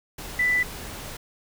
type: tone in noise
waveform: sine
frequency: 1986 Hz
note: B6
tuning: 9 cents sharp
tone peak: -19 dBFS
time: 0.39-0.63 s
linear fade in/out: 5 ms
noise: pink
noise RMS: -37 dBFS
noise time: 0.18-1.17 s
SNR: +15 dB
effects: none